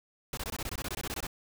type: noise bursts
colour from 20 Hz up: pink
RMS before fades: -36 dBFS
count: 15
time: 0.33-1.269 s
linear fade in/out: 2 ms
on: 43 ms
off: 21 ms
effects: none